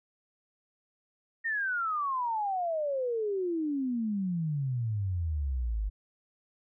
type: exponential sweep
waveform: sine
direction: down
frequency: 1864.7 to 48.64 Hz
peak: -28 dBFS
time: 1.44-5.9 s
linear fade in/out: 20 ms
effects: none